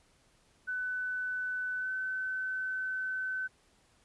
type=tone with pitch glide; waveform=sine; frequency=1500 to 1520.9 Hz; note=F#6 to F#6; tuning=+23 to +47 cents; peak=-32 dBFS; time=0.67-3.48 s; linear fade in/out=20 ms; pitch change=+24 cents; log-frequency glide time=1.77-1.9 s; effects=pink hiss -67 dBFS RMS until 4.04 s + resampled to 24000 Hz